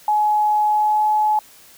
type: tone with pitch glide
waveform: sine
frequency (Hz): 845 to 851.9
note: G#5 to G#5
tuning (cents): +30 to +44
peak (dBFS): -14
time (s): 0.08-1.39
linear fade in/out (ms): 2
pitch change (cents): +14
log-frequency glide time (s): 0.65-1.06
effects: white hiss -47 dBFS RMS until 1.77 s